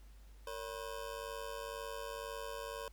25% pulse ring-modulated tone, 512 Hz, C5, 38 cents flat, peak -35 dBFS, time 0.47-2.88 s, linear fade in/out 0 ms, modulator 51 Hz, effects added 50 Hz sine -54 dBFS peak until 2.92 s + pink hiss -68 dBFS RMS until 2.92 s

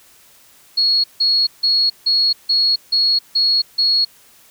sine tone bursts, 4328 Hz, C#8, 42 cents flat, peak -12 dBFS, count 8, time 0.77-4.05 s, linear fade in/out 10 ms, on 270 ms, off 160 ms, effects white hiss -49 dBFS RMS until 4.5 s

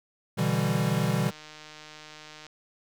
square chord, E minor seventh, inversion second, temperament equal, 123.47 / 146.83 / 164.81 / 196 Hz, B2 / D3 / E3 / G3, 0 / 0 / 0 / 0 cents, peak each -30 dBFS, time 0.37-1.31 s, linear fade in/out 20 ms
click train, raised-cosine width 0.2 ms, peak -28 dBFS, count 181, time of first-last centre 1.29-2.466 s, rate 153 Hz
effects none

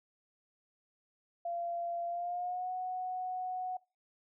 sine tone with pitch glide, 688 to 737.4 Hz, F5 to F#5, -26 to -6 cents, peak -34 dBFS, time 1.45-3.77 s, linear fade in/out 5 ms, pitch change +120 cents, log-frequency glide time 2.07-2.71 s, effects noise-tail reverb RT60 0.3 s tail -24 dB re dry

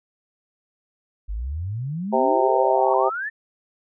sine exponential sweep, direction up, 47.03 to 1834 Hz, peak -25 dBFS, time 1.28-3.3 s, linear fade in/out 20 ms
harmonic tone, 130.81 Hz, C3, in tune, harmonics 3 / 4 / 5 / 6 / 7, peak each -23 / -23 / -23 / -23 / -23 dBFS, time 2.12-3.1 s, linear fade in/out 20 ms
sine tone with exponential growth, 1108.7 Hz, C#6, in tune, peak -25 dBFS, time 2.61-2.94 s, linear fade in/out 2 ms, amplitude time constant 71 ms
effects none

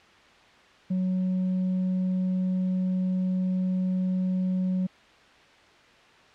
sine tone with tanh clipping, 185 Hz, F#3, in tune, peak -24 dBFS, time 0.9-4.87 s, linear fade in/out 10 ms, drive 2 dB, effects white hiss -54 dBFS RMS until 6.34 s + low-pass 3000 Hz 12 dB/octave

